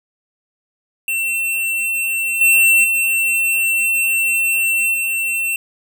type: tone with level steps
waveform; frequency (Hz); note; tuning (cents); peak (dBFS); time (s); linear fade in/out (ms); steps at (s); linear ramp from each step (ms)
square; 2701; E7; +42; -18 / -10 / -15 / -18; 1.08-5.56; 2; 2.41 / 2.84 / 4.94; 2
effects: none